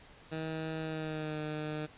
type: tone with pitch glide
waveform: 15% pulse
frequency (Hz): 159.1 to 152.71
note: D#3 to D#3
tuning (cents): +39 to -32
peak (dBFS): -29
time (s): 0.31-1.87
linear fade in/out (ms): 20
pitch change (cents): -71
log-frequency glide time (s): 0.81-1.4
effects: pink hiss -56 dBFS RMS until 1.97 s + resampled to 8000 Hz